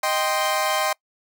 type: chord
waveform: sawtooth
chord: C minor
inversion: first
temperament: equal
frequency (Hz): 622.3 / 784 / 1046.5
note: Eb5 / G5 / C6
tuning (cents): 0 / 0 / 0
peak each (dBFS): -21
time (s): 0.03-0.93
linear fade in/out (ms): 5
effects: noise-tail reverb RT60 0.1 s tail -25 dB re dry